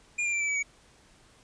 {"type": "tone with pitch steps", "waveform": "square", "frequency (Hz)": [2417, 2384, 2351, 2319, 2287, 2255], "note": ["D7", "D7", "D7", "D7", "D7", "C#7"], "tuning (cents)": [49, 25, 1, -22, -47, 29], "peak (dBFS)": -27, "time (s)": [0.18, 0.63], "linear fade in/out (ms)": 10, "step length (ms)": 75, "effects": ["pink hiss -59 dBFS RMS until 1.43 s", "resampled to 22050 Hz"]}